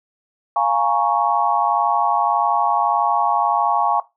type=chord; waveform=sine; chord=Bb minor seventh; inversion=second; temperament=equal; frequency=698.5 / 830.6 / 932.3 / 1108.7 Hz; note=F5 / Ab5 / Bb5 / Db6; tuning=0 / 0 / 0 / 0 cents; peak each=-22 / -19 / -22 / -20 dBFS; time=0.56-4 s; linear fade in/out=2 ms; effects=noise-tail reverb RT60 0.2 s tail -17 dB re dry